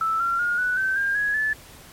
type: tone with pitch steps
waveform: sine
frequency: 1318.5 / 1371.3 / 1426.3 / 1483.4 / 1542.8 / 1604.6 / 1668.9 / 1735.8 Hz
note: E6 / F6 / F6 / F#6 / G6 / G6 / G#6 / A6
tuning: 0 / -32 / +36 / +4 / -28 / +40 / +8 / -24 cents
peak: -20 dBFS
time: 0.01-1.53 s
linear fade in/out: 2 ms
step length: 190 ms
effects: pink hiss -46 dBFS RMS until 1.92 s + MP3 64 kbps